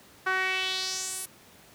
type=tone with band-pass filter sweep; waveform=sawtooth; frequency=375.9 Hz; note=F#4; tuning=27 cents sharp; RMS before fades=-30 dBFS; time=0.26-1.26 s; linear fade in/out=10 ms; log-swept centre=1400 to 11000 Hz; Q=2.9; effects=pink hiss -54 dBFS RMS until 1.74 s + high-pass 100 Hz 12 dB/octave